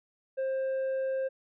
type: tone with tanh clipping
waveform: sine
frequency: 530 Hz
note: C5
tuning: 22 cents sharp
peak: -29 dBFS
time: 0.37-1.29 s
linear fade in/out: 20 ms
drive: 4 dB
effects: none